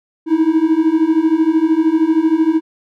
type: beating tone pair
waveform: triangle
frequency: 312.2 / 325.2 Hz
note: D#4 / E4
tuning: +6 / -23 cents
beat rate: 13 Hz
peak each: -13 / -11 dBFS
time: 0.26-2.61 s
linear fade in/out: 50 ms
effects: none